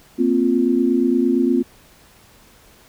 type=chord; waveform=sine; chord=Bb suspended second; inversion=none; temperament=equal; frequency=233.1 / 261.6 / 349.2 Hz; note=Bb3 / C4 / F4; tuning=0 / 0 / 0 cents; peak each=-20 / -17 / -19 dBFS; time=0.18-1.63 s; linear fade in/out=20 ms; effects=pink hiss -50 dBFS RMS until 2.88 s